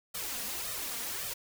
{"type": "noise with flanger", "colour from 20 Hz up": "white", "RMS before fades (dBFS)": -37, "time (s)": [0.14, 1.34], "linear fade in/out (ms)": 10, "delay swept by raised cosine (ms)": [1.6, 4.3], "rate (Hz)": 1.8, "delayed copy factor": 0.85, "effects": []}